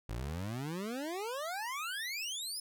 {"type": "exponential sweep", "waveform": "25% pulse", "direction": "up", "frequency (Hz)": [51.91, 5274], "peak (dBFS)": -33, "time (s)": [0.09, 2.6], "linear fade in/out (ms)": 5, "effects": []}